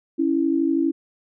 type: tone pair together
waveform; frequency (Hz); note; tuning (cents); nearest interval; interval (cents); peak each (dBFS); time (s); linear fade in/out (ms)
sine; 277.2 / 329.6; C#4 / E4; 0 / 0; minor third; 300; -21 / -20; 0.18-0.92; 20
effects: none